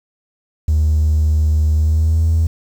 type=tone with pitch glide; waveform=triangle; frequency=77 to 81.25 Hz; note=D#2 to E2; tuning=-17 to -24 cents; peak=-8 dBFS; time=0.68-2.47 s; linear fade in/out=5 ms; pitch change=+93 cents; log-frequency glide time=1.75-2.25 s; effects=tanh soft clip ceiling -7 dBFS + 7-bit

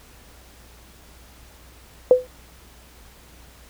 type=tone with exponential decay; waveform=sine; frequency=504 Hz; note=B4; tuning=35 cents sharp; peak=-5 dBFS; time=2.11-2.27 s; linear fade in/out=1 ms; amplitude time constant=34 ms; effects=added 60 Hz sine -50 dBFS peak until 3.69 s + pink hiss -50 dBFS RMS until 3.69 s

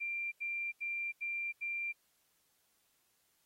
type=tone bursts; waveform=sine; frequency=2372 Hz; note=D7; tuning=17 cents sharp; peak=-35 dBFS; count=5; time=0-1.928 s; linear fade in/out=20 ms; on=320 ms; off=82 ms; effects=white hiss -75 dBFS RMS until 3.45 s + AAC 48 kbps

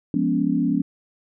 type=chord; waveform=sine; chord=C# dominant seventh; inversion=first; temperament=equal with one note detuned; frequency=174.61 / 207.7 / 246.9 / 283 Hz; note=E#3 / G#3 / B3 / C#4; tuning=0 / 0 / 0 / +36 cents; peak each=-25 / -26 / -23 / -22 dBFS; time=0.14-0.82 s; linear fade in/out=2 ms; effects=none

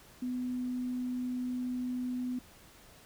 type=tone; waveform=sine; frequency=250 Hz; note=B3; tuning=21 cents sharp; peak=-32 dBFS; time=0.22-2.39 s; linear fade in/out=5 ms; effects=pink hiss -57 dBFS RMS until 3.05 s

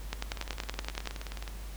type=two click trains; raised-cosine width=0.2 ms; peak=-15 / -22 dBFS; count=11 / 23; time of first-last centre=0.13-1.073 / 0.32-1.478 s; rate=10.6 / 19 Hz; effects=added 50 Hz sine -39 dBFS peak until 1.76 s + pink hiss -50 dBFS RMS until 1.76 s

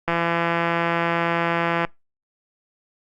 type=click train; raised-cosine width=0.5 ms; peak=-7 dBFS; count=300; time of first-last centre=0.08-1.849 s; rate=169 Hz; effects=noise-tail reverb RT60 0.2 s tail -25 dB re dry + Opus 48 kbps

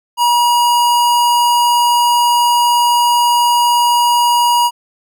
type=tone; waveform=square; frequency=959 Hz; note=A#5; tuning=49 cents sharp; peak=-10 dBFS; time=0.17-4.71 s; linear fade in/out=50 ms; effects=none

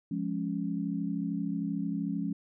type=chord; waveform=sine; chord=Db major; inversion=first; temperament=equal; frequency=174.61 / 207.7 / 277.2 Hz; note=F3 / Ab3 / Db4; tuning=0 / 0 / 0 cents; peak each=-34 dBFS; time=0.11-2.33 s; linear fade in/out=5 ms; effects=none

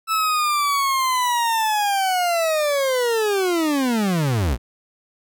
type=linear sweep; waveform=40% pulse; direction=down; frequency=1318.5 to 51.91 Hz; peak=-17 dBFS; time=0.07-4.58 s; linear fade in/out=50 ms; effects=none

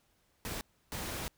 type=noise bursts at uneven times; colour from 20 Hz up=pink; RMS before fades=-39 dBFS; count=2; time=0.45-0.61 / 0.92-1.28 s; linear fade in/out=0 ms; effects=pink hiss -72 dBFS RMS until 1.37 s

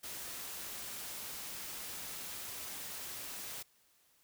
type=noise; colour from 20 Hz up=white; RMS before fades=-44 dBFS; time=0.03-3.63 s; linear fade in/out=10 ms; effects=white hiss -70 dBFS RMS until 4.23 s

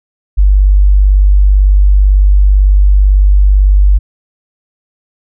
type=tone; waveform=sine; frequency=49 Hz; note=G1; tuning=in tune; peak=-3 dBFS; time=0.37-3.99 s; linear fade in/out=20 ms; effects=none

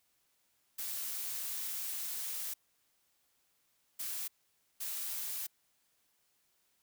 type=noise bursts at uneven times; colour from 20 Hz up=blue; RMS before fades=-39 dBFS; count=3; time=0.78-2.54 / 3.99-4.28 / 4.8-5.47 s; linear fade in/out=10 ms; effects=white hiss -75 dBFS RMS until 6.82 s

